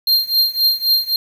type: tone with tremolo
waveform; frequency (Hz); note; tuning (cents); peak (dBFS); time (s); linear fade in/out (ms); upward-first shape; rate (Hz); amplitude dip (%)
square; 4191; C8; +2; -10; 0.07-1.16; 2; triangle; 3.8; 95
effects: 7-bit